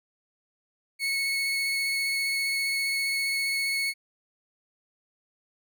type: tone with vibrato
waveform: 30% pulse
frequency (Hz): 2200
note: C#7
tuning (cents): -14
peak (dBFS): -23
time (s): 0.99-3.94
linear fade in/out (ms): 50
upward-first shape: square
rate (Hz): 15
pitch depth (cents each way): 9
effects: none